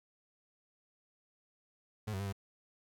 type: tone with pitch steps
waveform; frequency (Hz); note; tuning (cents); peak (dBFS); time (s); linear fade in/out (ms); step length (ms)
35% pulse; 107.2 / 95.6 / 100 / 98; A2 / G2 / G2 / G2; -45 / -43 / +35 / 0; -34; 2.07-2.326; 10; 64
effects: 12-bit